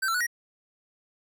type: tone with pitch steps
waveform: square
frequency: 1548 / 1344 / 1471 / 1892 Hz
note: G6 / E6 / F#6 / A#6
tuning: -22 / +33 / -11 / +25 cents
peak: -25 dBFS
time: 0.02-0.268 s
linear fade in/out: 10 ms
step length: 62 ms
effects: none